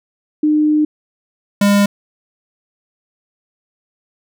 sine / square tone pair in turn, 303.3 / 202.4 Hz, D#4 / G#3, -44 / -44 cents, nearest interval perfect fifth, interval 700 cents, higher first, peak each -10 dBFS, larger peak neither, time 0.43-0.85 / 1.61-1.86 s, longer first, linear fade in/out 5 ms, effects none

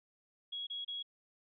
sine tone bursts, 3322 Hz, G#7, in tune, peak -38 dBFS, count 3, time 0.52-1.028 s, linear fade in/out 10 ms, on 150 ms, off 29 ms, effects none

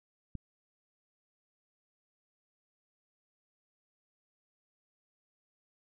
click, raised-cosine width 5 ms, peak -27 dBFS, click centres 0.353 s, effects none

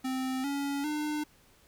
square tone with pitch steps, 260.3 / 281.3 / 300.9 Hz, C4 / C#4 / D4, -9 / +26 / +42 cents, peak -31 dBFS, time 0.04-1.24 s, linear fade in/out 10 ms, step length 400 ms, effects pink hiss -62 dBFS RMS until 1.67 s

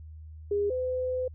sine tone pair in turn, 407.7 / 508.6 Hz, G#4 / C5, -32 / -49 cents, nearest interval major third, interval 383 cents, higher second, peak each -24 / -27 dBFS, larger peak first, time 0.51-0.7 / 0.7-1.28 s, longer second, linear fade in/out 5 ms, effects added 78 Hz sine -42 dBFS peak until 1.34 s

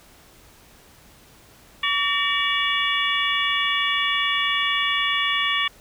harmonic tone with a mistuned harmonic, 571 Hz, D5, 49 cents flat, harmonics 2 / 3 / 4 / 5 / 6, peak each -26 / -26 / -26 / -26 / -26 dBFS, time 1.83-5.68 s, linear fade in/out 5 ms, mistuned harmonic 3, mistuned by +110 cents, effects pink hiss -51 dBFS RMS until 5.8 s

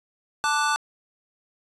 square chord, D major, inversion second, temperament equal, 880 / 1174.7 / 1480 Hz, A5 / D6 / F#6, 0 / 0 / 0 cents, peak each -26 dBFS, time 0.44-0.76 s, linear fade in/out 0 ms, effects resampled to 22050 Hz + 9-bit

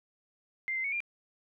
sine tone with pitch steps, 2092 / 2072 / 2221 / 2393 Hz, C7 / C7 / C#7 / D7, -1 / -17 / +3 / +32 cents, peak -30 dBFS, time 0.68-1.004 s, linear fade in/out 0 ms, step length 81 ms, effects none

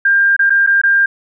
sine tone with dropouts, 1598 Hz, G6, 33 cents sharp, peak -8 dBFS, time 0.05-1.06 s, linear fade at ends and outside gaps 5 ms, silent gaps 0.365-0.392 / 0.497-0.503 / 0.665-0.672 / 0.816-0.835 s, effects none

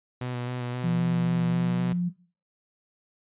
sawtooth tone with vibrato, 123.6 Hz, B2, 2 cents sharp, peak -26 dBFS, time 0.21-1.93 s, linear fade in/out 5 ms, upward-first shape square, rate 3.8 Hz, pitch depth 18 cents each way
sine tone with pitch glide, 170.9 to 176.42 Hz, F3 to F3, -37 to +18 cents, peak -23 dBFS, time 0.83-2.1 s, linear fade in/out 20 ms, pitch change +55 cents, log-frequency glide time 1.54-1.73 s
effects noise-tail reverb RT60 0.4 s tail -18 dB re dry + resampled to 8000 Hz

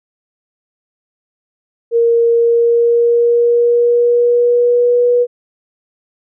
sine tone with pitch glide, 466.2 to 486 Hz, A#4 to B4, 0 to -28 cents, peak -8 dBFS, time 1.91-5.27 s, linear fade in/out 50 ms, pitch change +72 cents, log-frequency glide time 2.3-5.06 s, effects none

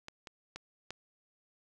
clicks, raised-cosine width 0.2 ms, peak -26 / -28 / -25 / -23 dBFS, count 4, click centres 0.084 / 0.272 / 0.56 / 0.906 s, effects none

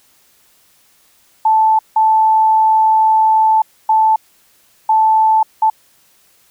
sine tone bursts at uneven times, 877 Hz, A5, 6 cents flat, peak -8 dBFS, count 5, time 1.45-1.79 / 1.96-3.62 / 3.89-4.16 / 4.89-5.43 / 5.62-5.7 s, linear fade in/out 5 ms, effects white hiss -53 dBFS RMS until 6.5 s

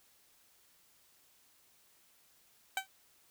15% pulse tone with exponential decay, 769 Hz, G5, 33 cents flat, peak -22 dBFS, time 2.77-2.87 s, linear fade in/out 2 ms, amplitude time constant 21 ms, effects white hiss -67 dBFS RMS until 3.3 s

